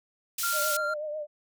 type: band-pass noise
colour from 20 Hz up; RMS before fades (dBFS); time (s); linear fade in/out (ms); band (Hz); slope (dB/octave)
white; -31; 0.38-0.77; 5; 3300 to 16000; 12
type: tone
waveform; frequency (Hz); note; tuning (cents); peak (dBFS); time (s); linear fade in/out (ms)
triangle; 1387; F6; -12; -26; 0.43-0.94; 5
type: tone with vibrato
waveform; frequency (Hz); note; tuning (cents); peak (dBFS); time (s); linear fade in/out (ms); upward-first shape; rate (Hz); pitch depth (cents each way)
sine; 606; D#5; -46; -31; 0.52-1.27; 50; triangle; 8.1; 57
effects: none